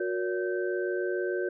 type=tone cluster; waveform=sine; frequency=364.5 / 471.3 / 569 / 1547 Hz; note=F#4 / A#4 / C#5 / G6; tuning=-26 / +19 / +45 / -23 cents; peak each=-29 / -35 / -35 / -37 dBFS; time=0-1.49 s; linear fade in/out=5 ms; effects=none